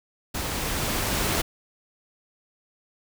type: noise with level ramp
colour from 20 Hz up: pink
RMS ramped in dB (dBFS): -30 to -24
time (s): 0.34-1.42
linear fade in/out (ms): 10
effects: none